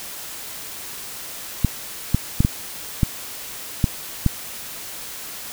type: clicks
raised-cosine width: 5 ms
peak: -3 dBFS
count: 7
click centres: 1.647 / 2.146 / 2.405 / 2.449 / 3.032 / 3.842 / 4.263 s
effects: white hiss -34 dBFS RMS until 5.52 s